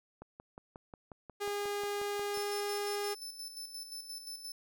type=click train; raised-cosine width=1 ms; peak=-33 dBFS; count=13; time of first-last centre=0.22-2.374 s; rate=5.57 Hz
type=tone; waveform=sawtooth; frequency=408.1 Hz; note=G#4; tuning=30 cents flat; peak=-30 dBFS; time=1.4-3.15 s; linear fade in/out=20 ms
type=tone with tremolo; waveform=sawtooth; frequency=5274 Hz; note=E8; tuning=in tune; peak=-38 dBFS; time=2.34-4.52 s; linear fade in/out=2 ms; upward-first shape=square; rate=5.7 Hz; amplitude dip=55%
effects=none